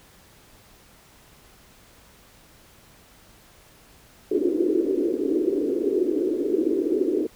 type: band-pass noise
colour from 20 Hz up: pink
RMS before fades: -23 dBFS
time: 4.31-7.27 s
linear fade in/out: 5 ms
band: 300 to 420 Hz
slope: 48 dB/octave
effects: pink hiss -53 dBFS RMS until 7.35 s